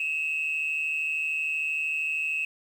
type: tone pair together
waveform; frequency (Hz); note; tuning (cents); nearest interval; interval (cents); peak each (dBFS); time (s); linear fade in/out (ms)
sine; 2566 / 2719; E7 / F7; -47 / -47; minor second; 100; -26 / -30; 0-2.45; 2
effects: tanh soft clip ceiling -21 dBFS + 9-bit